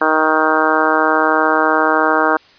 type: harmonic tone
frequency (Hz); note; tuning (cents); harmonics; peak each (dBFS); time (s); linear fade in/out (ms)
156.9; D#3; +15; 2 / 3 / 4 / 5 / 6 / 7 / 8 / 9 / 10; -20 / -20 / -20 / -20 / -20 / -20 / -20 / -20 / -20; 0.01-2.37; 5
effects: white hiss -47 dBFS RMS until 2.58 s + resampled to 11025 Hz